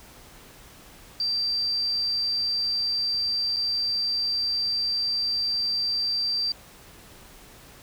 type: tone with dropouts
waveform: sine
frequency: 4690 Hz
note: D8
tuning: 3 cents flat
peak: -23 dBFS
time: 1.2-6.52 s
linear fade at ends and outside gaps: 2 ms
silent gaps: 3.563-3.567 s
effects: pink hiss -49 dBFS RMS until 7.82 s